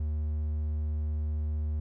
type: tone with hard clipping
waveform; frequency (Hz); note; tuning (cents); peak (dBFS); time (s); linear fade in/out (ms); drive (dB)
triangle; 76.3; D#2; -33; -29; 0-1.8; 5; 6
effects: none